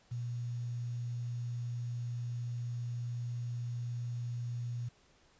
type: tone with quantisation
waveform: sine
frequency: 120 Hz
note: B2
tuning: 49 cents flat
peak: -35 dBFS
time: 0.11-4.89 s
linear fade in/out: 10 ms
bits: 10
effects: pink hiss -66 dBFS RMS until 5.39 s + resampled to 16000 Hz